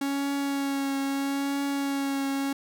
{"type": "tone with vibrato", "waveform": "45% pulse", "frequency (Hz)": 277.2, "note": "C#4", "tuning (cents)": 0, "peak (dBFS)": -26, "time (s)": [0.01, 2.53], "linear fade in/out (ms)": 5, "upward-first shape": "triangle", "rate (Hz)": 0.77, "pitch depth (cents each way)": 21, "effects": []}